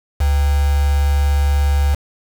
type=tone with quantisation; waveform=sine; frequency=71.4 Hz; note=D2; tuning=48 cents flat; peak=-12 dBFS; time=0.2-1.95 s; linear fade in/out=10 ms; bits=4; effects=none